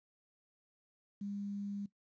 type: tone with quantisation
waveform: sine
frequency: 201.7 Hz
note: G3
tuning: 50 cents sharp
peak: -38 dBFS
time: 1.21-1.86 s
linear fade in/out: 5 ms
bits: 11
effects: noise-tail reverb RT60 0.1 s tail -17 dB re dry + resampled to 16000 Hz